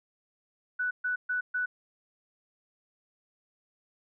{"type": "tone bursts", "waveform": "sine", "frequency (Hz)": 1485, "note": "F#6", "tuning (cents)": 6, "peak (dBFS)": -27, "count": 4, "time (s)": [0.79, 1.66], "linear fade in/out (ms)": 10, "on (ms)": 120, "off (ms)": 130, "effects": []}